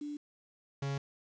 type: tone pair in turn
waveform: sine / 45% pulse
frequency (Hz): 293.7 / 138.88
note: D4 / C#3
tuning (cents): 0 / +4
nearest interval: octave + minor second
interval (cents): 1296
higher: first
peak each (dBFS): -37 / -33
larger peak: second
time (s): 0.01-0.17 / 0.82-0.98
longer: neither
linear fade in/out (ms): 5
effects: resampled to 16000 Hz + 10-bit